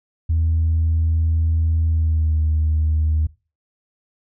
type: tone with pitch glide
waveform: sine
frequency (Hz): 81 to 77.79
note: E2 to D#2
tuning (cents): -30 to 0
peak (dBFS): -14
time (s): 0.29-3.27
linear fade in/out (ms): 10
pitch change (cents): -70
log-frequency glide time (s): 1.88-2.4
effects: noise-tail reverb RT60 0.3 s tail -20 dB re dry + tanh soft clip ceiling -12 dBFS